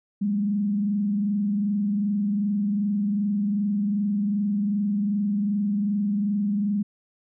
sine tone with frequency modulation, 204.1 Hz, G#3, 30 cents flat, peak -21 dBFS, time 0.21-6.83 s, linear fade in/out 10 ms, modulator 22.6 Hz, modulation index 0.46, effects none

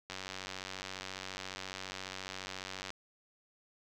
click train, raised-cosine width 0.2 ms, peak -23 dBFS, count 266, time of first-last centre 0.1-2.904 s, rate 94.5 Hz, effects none

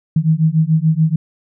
sine beating tone pair, 155.56 / 162.46 Hz, D#3 / E3, 0 / -25 cents, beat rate 6.9 Hz, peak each -14 dBFS, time 0.16-1.16 s, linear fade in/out 5 ms, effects none

